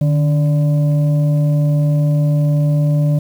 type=tone with frequency modulation; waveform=sine; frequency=149.8 Hz; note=D3; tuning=35 cents sharp; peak=-11 dBFS; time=0.01-3.19 s; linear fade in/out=5 ms; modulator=433 Hz; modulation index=0.37; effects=7-bit